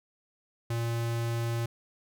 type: tone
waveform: square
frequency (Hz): 116.54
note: A#2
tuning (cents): 0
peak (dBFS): -29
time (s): 0.7-1.66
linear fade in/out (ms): 5
effects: none